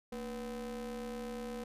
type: ring-modulated tone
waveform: square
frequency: 130.4 Hz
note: C3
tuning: 5 cents flat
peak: -37 dBFS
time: 0.12-1.64 s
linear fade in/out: 5 ms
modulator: 357 Hz
effects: resampled to 32000 Hz